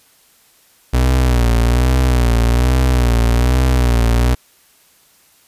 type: tone with vibrato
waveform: 35% pulse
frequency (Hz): 60.9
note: B1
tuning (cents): -24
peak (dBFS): -9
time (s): 0.93-4.35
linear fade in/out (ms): 10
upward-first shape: sine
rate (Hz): 1.2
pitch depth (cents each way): 85
effects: white hiss -52 dBFS RMS until 5.47 s + resampled to 32000 Hz